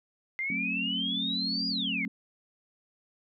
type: exponential two-way sweep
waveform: sine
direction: up then down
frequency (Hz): 2071 to 4911 to 2071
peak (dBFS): -29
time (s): 0.39-2.05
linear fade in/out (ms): 0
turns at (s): 1.68
type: chord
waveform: sine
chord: F# diminished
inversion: none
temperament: just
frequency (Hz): 185 / 222 / 266.4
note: F#3 / A3 / C4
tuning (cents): 0 / +16 / +31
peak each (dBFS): -37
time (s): 0.5-2.08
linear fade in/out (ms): 2
effects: none